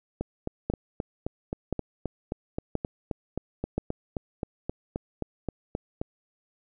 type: two click trains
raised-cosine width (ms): 2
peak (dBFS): -13 / -16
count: 4 / 23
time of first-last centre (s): 0.7-3.78 / 0.21-6.015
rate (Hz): 0.974 / 3.79
effects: none